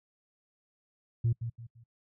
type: tone with echo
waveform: sine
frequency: 116.54 Hz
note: A#2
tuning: in tune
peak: -22 dBFS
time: 1.24-1.33 s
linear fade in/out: 10 ms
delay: 170 ms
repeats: 3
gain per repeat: -10 dB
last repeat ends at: 1.84 s
effects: noise-tail reverb RT60 0.1 s tail -26 dB re dry + tanh soft clip ceiling -21 dBFS